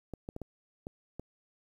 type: clicks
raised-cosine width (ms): 2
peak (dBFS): -26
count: 6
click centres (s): 0.137 / 0.289 / 0.364 / 0.417 / 0.869 / 1.196
effects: 10-bit